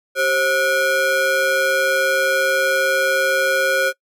square ring-modulated tone, 461.3 Hz, A#4, 18 cents flat, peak -13 dBFS, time 0.15-3.93 s, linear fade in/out 50 ms, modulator 996 Hz, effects noise-tail reverb RT60 0.1 s tail -23 dB re dry

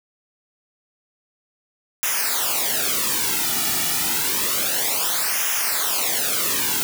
white noise with flanger, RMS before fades -22 dBFS, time 2.03-6.83 s, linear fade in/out 0 ms, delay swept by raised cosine 0.23 to 1.93 ms, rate 0.29 Hz, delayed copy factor -0.85, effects none

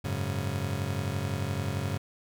35% pulse chord, F# suspended second, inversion none, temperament just, 92.5 / 104.06 / 138.75 Hz, F#2 / G#2 / C#3, 0 / +4 / +2 cents, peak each -32 dBFS, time 0.04-1.98 s, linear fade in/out 10 ms, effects none

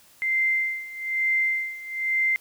sine tone with tremolo, 2085 Hz, C7, 7 cents flat, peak -19 dBFS, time 0.22-2.36 s, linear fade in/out 0 ms, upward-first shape sine, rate 1.1 Hz, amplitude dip 85%, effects white hiss -55 dBFS RMS until 2.4 s

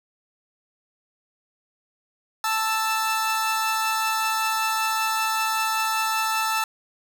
sawtooth tone pair together, 882 / 1320.4 Hz, A5 / E6, +4 / +2 cents, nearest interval perfect fifth, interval 698 cents, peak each -21 dBFS, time 2.44-6.64 s, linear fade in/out 2 ms, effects none

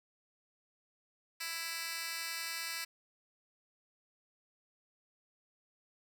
10% pulse tone with high-pass filter, 330.7 Hz, E4, 6 cents sharp, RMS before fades -40 dBFS, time 1.4-2.85 s, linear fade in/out 10 ms, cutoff 2700 Hz, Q 1.1, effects none

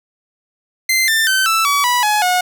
sawtooth tone with pitch steps, 2077 / 1787.4 / 1538.1 / 1323.6 / 1139.1 / 980.2 / 843.5 / 725.9 Hz, C7 / A6 / G6 / E6 / C#6 / B5 / G#5 / F#5, -13 / +27 / -33 / +7 / +47 / -13 / +27 / -33 cents, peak -9 dBFS, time 0.89-2.41 s, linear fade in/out 5 ms, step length 190 ms, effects none

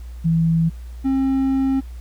sine / triangle tone pair in turn, 164.4 / 267.7 Hz, E3 / C4, -4 / +40 cents, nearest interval minor sixth, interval 844 cents, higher second, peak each -14 dBFS, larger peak neither, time 0.24-0.7 / 1.04-1.81 s, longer second, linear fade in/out 20 ms, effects added 60 Hz sine -31 dBFS peak until 2 s + pink hiss -53 dBFS RMS until 2 s

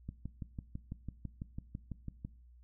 click train, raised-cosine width 5 ms, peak -28 dBFS, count 14, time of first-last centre 0.09-2.249 s, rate 6.02 Hz, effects noise-tail reverb RT60 0.5 s tail -20 dB re dry + added 60 Hz sine -56 dBFS peak until 2.63 s

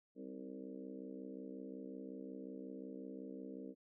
harmonic tone with a mistuned harmonic, 65.5 Hz, C2, 2 cents sharp, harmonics 3 / 4 / 5 / 6 / 7 / 8 / 9, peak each -53 / -50 / -53 / -59 / -53 / -59 / -63 dBFS, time 0.15-3.75 s, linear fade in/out 50 ms, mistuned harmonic 5, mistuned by -44 cents, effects none

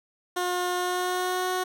15% pulse tone with pitch glide, 358.7 to 367.7 Hz, F4 to F#4, +46 to -11 cents, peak -19 dBFS, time 0.36-1.64 s, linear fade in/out 10 ms, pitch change +43 cents, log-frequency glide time 0.74-1.5 s, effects none

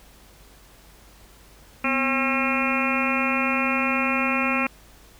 harmonic tone with a mistuned harmonic, 269.6 Hz, C#4, 48 cents flat, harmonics 1 / 2 / 3 / 4 / 5 / 6 / 7 / 8 / 9 / 10, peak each -26 / -31 / -33 / -30 / -29 / -37 / -34 / -31 / -26 / -30 dBFS, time 1.84-4.67 s, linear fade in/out 5 ms, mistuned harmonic 1, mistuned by -120 cents, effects added 50 Hz sine -52 dBFS peak until 5.19 s + pink hiss -52 dBFS RMS until 5.19 s

